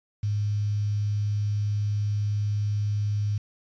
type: tone with quantisation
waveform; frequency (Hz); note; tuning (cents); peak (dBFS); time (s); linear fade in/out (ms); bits
sine; 103.83; G#2; 0; -23; 0.23-3.38; 5; 8
effects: resampled to 16000 Hz